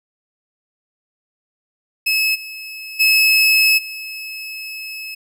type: tone with level steps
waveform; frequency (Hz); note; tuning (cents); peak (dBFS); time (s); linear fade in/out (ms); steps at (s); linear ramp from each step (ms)
30% pulse; 2588; E7; -32; -12 / -27 / -8 / -25; 2.06-5.15; 10; 2.34 / 2.99 / 3.77; 20
effects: none